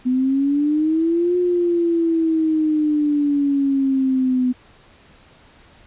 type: exponential two-way sweep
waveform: sine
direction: up then down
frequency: 250 to 358.8 to 250 Hz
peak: -15 dBFS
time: 0.05-4.53 s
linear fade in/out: 20 ms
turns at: 1.37 s
effects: pink hiss -50 dBFS RMS until 5.86 s + resampled to 8000 Hz